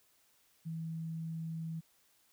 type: tone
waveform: sine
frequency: 162.6 Hz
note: E3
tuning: 23 cents flat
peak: -37 dBFS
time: 0.65-1.81 s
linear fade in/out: 20 ms
effects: white hiss -70 dBFS RMS until 2.32 s